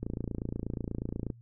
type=click train; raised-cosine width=3 ms; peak=-21 dBFS; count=37; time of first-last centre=0.03-1.302 s; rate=28.3 Hz; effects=noise-tail reverb RT60 0.1 s tail -25 dB re dry + added 117 Hz sine -51 dBFS peak until 1.41 s